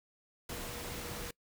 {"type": "tone in noise", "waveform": "sine", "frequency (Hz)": 480.8, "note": "B4", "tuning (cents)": -46, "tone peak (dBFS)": -49, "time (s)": [0.49, 1.31], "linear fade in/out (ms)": 5, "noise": "pink", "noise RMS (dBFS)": -42, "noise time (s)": [0.49, 1.31], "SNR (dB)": -10, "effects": ["noise-tail reverb RT60 0.1 s tail -24 dB re dry"]}